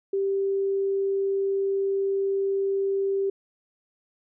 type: tone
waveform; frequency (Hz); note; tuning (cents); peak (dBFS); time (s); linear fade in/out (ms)
sine; 392; G4; 0; -22; 0.13-3.3; 5
effects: none